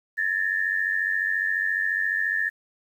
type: tone pair together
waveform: sine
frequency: 1720.6 / 1815 Hz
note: A6 / A#6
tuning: -39 / -47 cents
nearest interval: minor second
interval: 92 cents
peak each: -25 dBFS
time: 0.17-2.5 s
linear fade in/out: 20 ms
effects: 9-bit